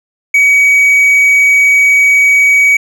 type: tone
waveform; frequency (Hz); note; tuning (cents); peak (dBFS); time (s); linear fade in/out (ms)
triangle; 2264; C#7; +36; -3; 0.34-2.77; 5
effects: none